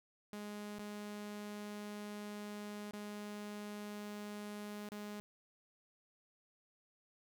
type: tone with dropouts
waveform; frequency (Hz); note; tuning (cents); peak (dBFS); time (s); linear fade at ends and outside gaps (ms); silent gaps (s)
sawtooth; 207.7; G#3; 0; -40; 0.33-5.2; 0; 0.785-0.794 / 2.909-2.934 / 4.888-4.919
effects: none